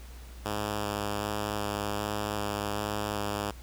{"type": "tone with vibrato", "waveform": "5% pulse", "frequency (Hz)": 103.7, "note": "G#2", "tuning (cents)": -2, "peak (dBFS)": -19, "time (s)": [0.45, 3.51], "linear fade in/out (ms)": 5, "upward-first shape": "square", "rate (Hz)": 1.3, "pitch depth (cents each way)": 11, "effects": ["added 60 Hz sine -43 dBFS peak until 3.62 s", "pink hiss -53 dBFS RMS until 3.62 s"]}